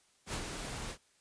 pink noise with ADSR envelope, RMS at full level -36 dBFS, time 0.26-0.98 s, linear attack 75 ms, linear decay 69 ms, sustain -5 dB, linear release 83 ms, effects white hiss -69 dBFS RMS until 1.2 s + resampled to 22050 Hz

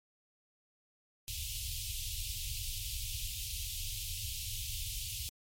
pink band-stop noise, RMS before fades -39 dBFS, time 1.28-5.29 s, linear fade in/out 0 ms, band 110 to 2700 Hz, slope 48 dB/octave, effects MP3 64 kbps

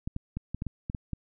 clicks, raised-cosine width 5 ms, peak -20 dBFS, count 9, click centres 0.075 / 0.164 / 0.37 / 0.546 / 0.621 / 0.667 / 0.899 / 0.948 / 1.133 s, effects none

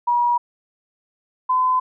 sine tone pair in turn, 961 / 1018.1 Hz, B5 / C6, -48 / -48 cents, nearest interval minor second, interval 100 cents, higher second, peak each -15 dBFS, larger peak neither, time 0.07-0.38 / 1.49-1.8 s, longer neither, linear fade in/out 10 ms, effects none

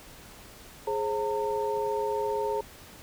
sine tone cluster, 418.4 / 533 / 909 Hz, G#4 / C5 / A#5, +13 / +32 / -44 cents, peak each -29 / -33 / -31 dBFS, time 0.87-2.61 s, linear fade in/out 5 ms, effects pink hiss -49 dBFS RMS until 3.02 s

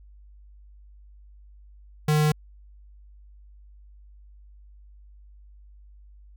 square tone, 151.9 Hz, D#3, 41 cents flat, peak -19 dBFS, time 2.08-2.32 s, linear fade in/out 5 ms, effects added 50 Hz sine -47 dBFS peak until 6.36 s

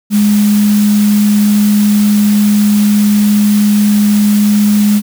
sine tone in noise, 207.7 Hz, G#3, in tune, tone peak -6 dBFS, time 0.1-5.02 s, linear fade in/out 50 ms, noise white, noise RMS -23 dBFS, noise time 0.1-5.02 s, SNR +14 dB, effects none

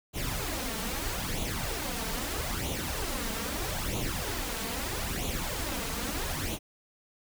pink noise with flanger, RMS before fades -33 dBFS, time 0.13-6.59 s, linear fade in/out 50 ms, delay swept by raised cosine 0.29 to 4.49 ms, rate 0.78 Hz, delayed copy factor +0.65, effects none

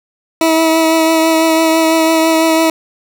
20% pulse tone with vibrato, 323.1 Hz, E4, 35 cents flat, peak -4 dBFS, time 0.41-2.7 s, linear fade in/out 2 ms, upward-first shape triangle, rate 6 Hz, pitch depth 20 cents each way, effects none

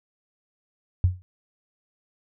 sine tone with exponential decay, 90.7 Hz, F#2, 34 cents flat, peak -12 dBFS, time 1.04-1.22 s, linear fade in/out 0 ms, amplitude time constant 39 ms, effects none

